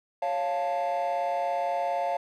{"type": "chord", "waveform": "triangle", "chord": "Db augmented", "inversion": "none", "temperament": "equal", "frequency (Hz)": [554.4, 698.5, 880], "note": ["Db5", "F5", "A5"], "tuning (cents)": [0, 0, 0], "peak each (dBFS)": [-28, -25, -29], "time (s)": [0.22, 2.17], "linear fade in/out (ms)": 5, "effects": ["tanh soft clip ceiling -20 dBFS"]}